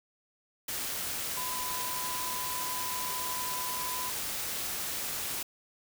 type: tone in noise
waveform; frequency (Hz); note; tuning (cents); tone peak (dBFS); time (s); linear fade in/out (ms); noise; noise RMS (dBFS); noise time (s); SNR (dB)
sine; 1002; B5; +25; -37; 1.37-4.1; 5; white; -35; 0.68-5.43; -5
effects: none